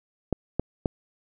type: clicks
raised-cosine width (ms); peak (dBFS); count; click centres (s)
2; -10; 3; 0.327 / 0.596 / 0.858
effects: none